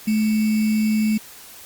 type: tone with sample-and-hold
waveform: sine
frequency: 216 Hz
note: A3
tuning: 32 cents flat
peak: -16 dBFS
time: 0.07-1.18 s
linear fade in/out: 10 ms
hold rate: 2450 Hz
effects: white hiss -42 dBFS RMS until 1.65 s + Opus 48 kbps